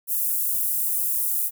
pink high-pass noise, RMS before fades -24 dBFS, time 0.07-1.51 s, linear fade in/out 50 ms, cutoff 11000 Hz, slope 24 dB/octave, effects none

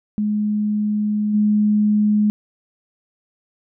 sine tone with level steps, 210 Hz, G#3, 19 cents sharp, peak -17 / -13 dBFS, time 0.18-2.3 s, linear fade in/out 0 ms, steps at 1.33 s, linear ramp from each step 20 ms, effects none

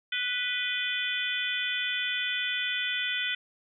harmonic tone with a mistuned harmonic, 493.9 Hz, B4, in tune, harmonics 3 / 4 / 5 / 6 / 7, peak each -34 / -34 / -34 / -34 / -34 dBFS, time 0.12-3.35 s, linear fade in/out 5 ms, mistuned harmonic 6, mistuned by +59 cents, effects none

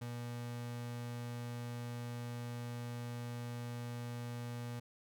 35% pulse tone, 120 Hz, B2, 49 cents flat, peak -39 dBFS, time 0.01-4.8 s, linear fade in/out 10 ms, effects none

